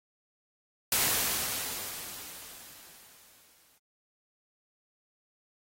white noise with exponential decay, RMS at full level -25 dBFS, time 0.92-3.78 s, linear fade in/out 2 ms, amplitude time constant 620 ms, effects AAC 48 kbps

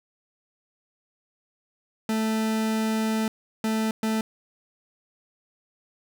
40% pulse tone bursts at uneven times, 220 Hz, A3, in tune, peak -22 dBFS, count 3, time 2.09-3.28 / 3.64-3.91 / 4.03-4.21 s, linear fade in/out 2 ms, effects none

